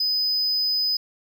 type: tone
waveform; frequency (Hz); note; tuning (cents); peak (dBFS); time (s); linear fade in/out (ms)
triangle; 5010; D#8; +11; -19; 0-0.97; 5
effects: none